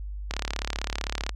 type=click train; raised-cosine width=0.2 ms; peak=-11 dBFS; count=36; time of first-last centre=0.31-1.293 s; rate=35.6 Hz; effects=added 50 Hz sine -32 dBFS peak until 1.35 s